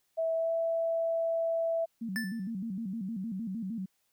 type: tone with pitch glide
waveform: sine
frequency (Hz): 653 to 661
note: E5 to E5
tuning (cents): -17 to +5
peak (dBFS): -27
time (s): 0.17-1.86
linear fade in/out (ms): 20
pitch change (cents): +22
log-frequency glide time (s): 0.34-0.52
type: tone with vibrato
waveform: sine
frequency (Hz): 207.7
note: G#3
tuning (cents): 0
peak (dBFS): -33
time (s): 2.01-3.86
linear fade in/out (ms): 10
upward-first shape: square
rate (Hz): 6.5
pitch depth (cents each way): 170
type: tone with exponential decay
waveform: square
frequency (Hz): 1760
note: A6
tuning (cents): 0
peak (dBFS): -30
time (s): 2.16-2.5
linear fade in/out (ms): 0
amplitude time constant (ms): 72
effects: white hiss -75 dBFS RMS until 4.12 s